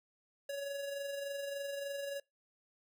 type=tone with amplitude modulation; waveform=square; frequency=561 Hz; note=C#5; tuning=21 cents sharp; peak=-37 dBFS; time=0.49-2.2 s; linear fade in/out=5 ms; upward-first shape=sine; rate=23.4 Hz; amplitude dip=40%; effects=noise-tail reverb RT60 0.2 s tail -24 dB re dry